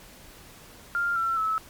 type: tone with pitch steps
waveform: sine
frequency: 1396.9 / 1348.5 / 1301.8 Hz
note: F6 / E6 / E6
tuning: 0 / +39 / -22 cents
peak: -23 dBFS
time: 0.95-1.58 s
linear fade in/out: 0 ms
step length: 210 ms
effects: pink hiss -49 dBFS RMS until 1.69 s + MP3 96 kbps

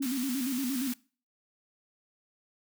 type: tone with vibrato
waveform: sine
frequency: 260 Hz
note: C4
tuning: 11 cents flat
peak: -29 dBFS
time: 0-0.93 s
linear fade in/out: 10 ms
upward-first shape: square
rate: 8.6 Hz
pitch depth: 97 cents each way
type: high-pass noise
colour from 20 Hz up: white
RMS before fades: -39 dBFS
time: 0.02-0.94 s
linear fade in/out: 5 ms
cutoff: 1100 Hz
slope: 12 dB/octave
effects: noise-tail reverb RT60 0.4 s tail -22 dB re dry

